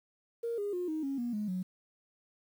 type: tone with pitch steps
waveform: sine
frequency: 466.2 / 408.2 / 357.4 / 313 / 274 / 239.9 / 210.1 / 183.95 Hz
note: A#4 / G#4 / F4 / D#4 / C#4 / A#3 / G#3 / F#3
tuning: 0 / -30 / +40 / +10 / -20 / +50 / +20 / -10 cents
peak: -31 dBFS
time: 0.43-1.63 s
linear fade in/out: 10 ms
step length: 150 ms
effects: tanh soft clip ceiling -27 dBFS + 10-bit